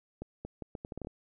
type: accelerating click train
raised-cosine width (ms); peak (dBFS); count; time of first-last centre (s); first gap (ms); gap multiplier
2; -26; 10; 0.22-1.071; 230; 0.75
effects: none